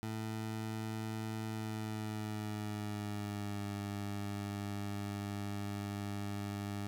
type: tone with pitch glide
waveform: 20% pulse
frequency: 110 to 101.45 Hz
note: A2 to G#2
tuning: 0 to -40 cents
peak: -33 dBFS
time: 0.03-6.87 s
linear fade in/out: 0 ms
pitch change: -140 cents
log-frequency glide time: 1.48-3.66 s
effects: none

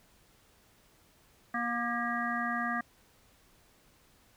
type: harmonic tone with a mistuned harmonic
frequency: 238.2 Hz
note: A#3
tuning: 38 cents sharp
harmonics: 1 / 3 / 5 / 7 / 8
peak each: -36 / -37 / -35 / -36 / -38 dBFS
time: 1.54-2.81 s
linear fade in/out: 5 ms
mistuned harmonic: 7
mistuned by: -33 cents
effects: pink hiss -64 dBFS RMS until 4.36 s

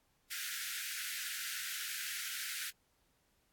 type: high-pass noise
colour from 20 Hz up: pink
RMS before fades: -41 dBFS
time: 0.3-2.71 s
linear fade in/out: 20 ms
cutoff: 1400 Hz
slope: 96 dB/octave
effects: pink hiss -75 dBFS RMS until 3.52 s + AAC 64 kbps

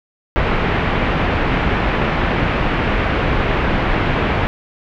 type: low-pass noise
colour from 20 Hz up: pink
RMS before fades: -17 dBFS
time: 0.36-4.47 s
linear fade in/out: 0 ms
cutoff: 2700 Hz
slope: 24 dB/octave
effects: none

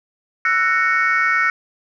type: chord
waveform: sine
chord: F# dominant seventh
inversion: third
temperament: just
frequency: 1332 / 1480 / 1850 / 2220 Hz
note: E6 / F#6 / A#6 / C#7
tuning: +18 / 0 / -14 / +2 cents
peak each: -19 dBFS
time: 0.45-1.5 s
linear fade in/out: 2 ms
effects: tanh soft clip ceiling -7 dBFS

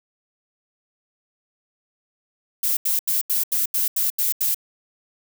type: noise bursts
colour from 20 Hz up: violet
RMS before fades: -21 dBFS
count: 9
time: 2.63-4.546 s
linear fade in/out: 5 ms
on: 140 ms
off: 82 ms
effects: none

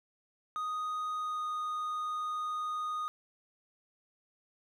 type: tone with pitch glide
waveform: triangle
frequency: 1244.5 to 1236.6 Hz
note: D#6 to D#6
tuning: 0 to -11 cents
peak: -31 dBFS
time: 0.56-3.08 s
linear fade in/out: 0 ms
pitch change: -11 cents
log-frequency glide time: 1.16-1.47 s
effects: none

